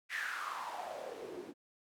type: noise with band-pass filter sweep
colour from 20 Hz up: white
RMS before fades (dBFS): -42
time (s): 0.09-1.54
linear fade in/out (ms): 50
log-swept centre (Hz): 2000 to 290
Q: 5.8
effects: none